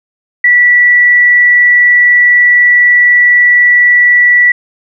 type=tone; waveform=sine; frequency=1954 Hz; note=B6; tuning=19 cents flat; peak=-3 dBFS; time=0.44-4.52 s; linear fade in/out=5 ms; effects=none